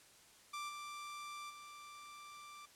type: tone with level steps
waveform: sawtooth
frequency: 1177 Hz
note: D6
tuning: 3 cents sharp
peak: -38 / -42 / -48 dBFS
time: 0.53-2.66 s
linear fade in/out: 10 ms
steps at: 0.68 / 1.49 s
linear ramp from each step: 20 ms
effects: white hiss -63 dBFS RMS until 2.75 s + low-pass 10000 Hz 12 dB/octave